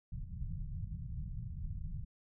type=low-pass noise; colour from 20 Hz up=pink; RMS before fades=-41 dBFS; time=0.12-2.05 s; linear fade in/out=5 ms; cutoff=170 Hz; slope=48 dB/octave; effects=none